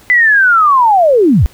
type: linear sweep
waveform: sine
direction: down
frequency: 2018 to 48.05 Hz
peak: -5 dBFS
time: 0.1-1.46 s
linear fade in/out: 0 ms
effects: pink hiss -43 dBFS RMS until 1.53 s